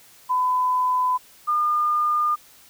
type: tone pair in turn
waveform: sine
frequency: 1006 / 1210.8 Hz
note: B5 / D#6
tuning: +32 / -48 cents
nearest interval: minor third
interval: 320 cents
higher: second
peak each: -18 dBFS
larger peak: neither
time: 0.29-1.18 / 1.47-2.36 s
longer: neither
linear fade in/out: 20 ms
effects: white hiss -51 dBFS RMS until 2.69 s